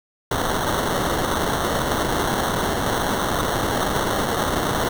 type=noise with sample-and-hold; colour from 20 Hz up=blue; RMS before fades=-22 dBFS; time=0.31-4.89 s; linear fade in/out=5 ms; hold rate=2450 Hz; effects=none